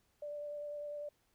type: tone with vibrato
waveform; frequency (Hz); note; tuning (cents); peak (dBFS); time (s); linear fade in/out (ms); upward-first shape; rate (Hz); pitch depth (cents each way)
sine; 587.3; D5; 0; -40; 0.22-1.09; 5; sine; 10; 12
effects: pink hiss -75 dBFS RMS until 1.34 s